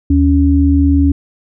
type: tone pair together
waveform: sine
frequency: 77.7 / 279.3 Hz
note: D#2 / C#4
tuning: -2 / +13 cents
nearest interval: octave + minor seventh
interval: 2215 cents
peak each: -10 dBFS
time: 0.1-1.12 s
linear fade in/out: 5 ms
effects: none